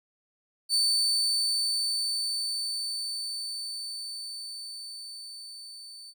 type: tone with level ramp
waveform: 35% pulse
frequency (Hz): 4528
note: C#8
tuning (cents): +36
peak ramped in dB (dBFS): -20 to -42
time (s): 0.69-6.14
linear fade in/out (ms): 50
effects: none